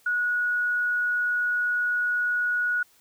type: tone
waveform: sine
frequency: 1459 Hz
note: F#6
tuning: 25 cents flat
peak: -22 dBFS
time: 0.06-2.83 s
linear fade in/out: 5 ms
effects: white hiss -60 dBFS RMS until 3 s